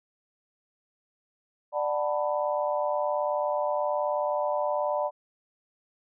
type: chord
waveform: sine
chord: B minor seventh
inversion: first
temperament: just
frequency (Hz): 592.7 / 740.8 / 889 / 987.8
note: D5 / F#5 / A5 / B5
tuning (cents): +16 / +2 / +18 / 0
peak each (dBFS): -27 / -33 / -33 / -32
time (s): 1.72-5.11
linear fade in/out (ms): 50
effects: none